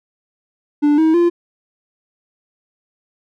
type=tone with pitch steps; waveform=triangle; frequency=293.7 / 318.4 / 345.3 Hz; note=D4 / D#4 / F4; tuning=0 / +40 / -20 cents; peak=-8 dBFS; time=0.82-1.3 s; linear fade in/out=20 ms; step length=160 ms; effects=none